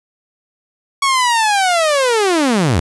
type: linear sweep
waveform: sawtooth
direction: down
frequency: 1120 to 70 Hz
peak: -8 dBFS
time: 1.02-2.8 s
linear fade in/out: 5 ms
effects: resampled to 24000 Hz + 7-bit